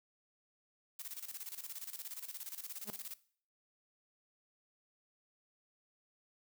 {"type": "noise with tremolo", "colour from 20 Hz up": "blue", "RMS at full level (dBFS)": -44, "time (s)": [0.99, 3.14], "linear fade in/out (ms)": 5, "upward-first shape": "square", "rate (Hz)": 17, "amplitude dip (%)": 75}
{"type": "tone with exponential growth", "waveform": "sawtooth", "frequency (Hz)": 208.8, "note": "G#3", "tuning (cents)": 10, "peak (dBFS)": -35, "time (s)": [2.83, 2.9], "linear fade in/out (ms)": 0, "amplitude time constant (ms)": 15}
{"effects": ["noise-tail reverb RT60 0.5 s tail -18 dB re dry"]}